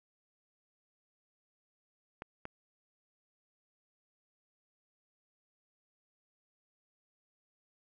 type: clicks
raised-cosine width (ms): 0.5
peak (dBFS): -26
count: 2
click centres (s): 2.221 / 2.454
effects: none